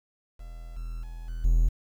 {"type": "tone with level steps", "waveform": "triangle", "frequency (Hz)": 41.2, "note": "E1", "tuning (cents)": 0, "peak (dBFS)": [-36, -30, -34, -29, -16], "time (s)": [0.39, 1.69], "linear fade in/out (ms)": 10, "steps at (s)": [0.76, 1.03, 1.28, 1.44], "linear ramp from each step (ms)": 5, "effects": ["9-bit"]}